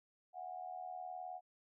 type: tone with amplitude modulation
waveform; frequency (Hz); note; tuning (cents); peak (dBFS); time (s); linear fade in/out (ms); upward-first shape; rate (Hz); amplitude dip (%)
sine; 730; F#5; -24; -40; 0.33-1.41; 50; sine; 79.3; 75
effects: none